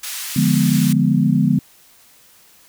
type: band-pass noise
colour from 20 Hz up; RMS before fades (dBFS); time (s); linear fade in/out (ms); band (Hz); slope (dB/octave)
white; -28; 0.03-0.93; 5; 1500 to 14000; 12
type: chord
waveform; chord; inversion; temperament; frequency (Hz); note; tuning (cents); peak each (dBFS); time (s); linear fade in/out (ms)
sine; D diminished seventh; none; equal; 146.83 / 174.61 / 207.7 / 246.9; D3 / F3 / Ab3 / Cb4; 0 / 0 / 0 / 0; -18; 0.36-1.59; 5
effects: white hiss -50 dBFS RMS until 2.68 s